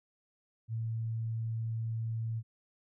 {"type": "tone", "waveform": "sine", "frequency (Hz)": 113.1, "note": "A2", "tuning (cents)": 48, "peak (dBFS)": -32, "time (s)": [0.68, 2.43], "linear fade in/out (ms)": 50, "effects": []}